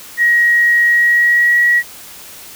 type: tone with pitch glide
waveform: sine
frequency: 1895 to 1918.1 Hz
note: A#6 to A#6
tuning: +28 to +49 cents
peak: -8 dBFS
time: 0.17-1.83 s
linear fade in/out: 50 ms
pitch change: +21 cents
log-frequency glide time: 0.86-1.64 s
effects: white hiss -35 dBFS RMS until 2.55 s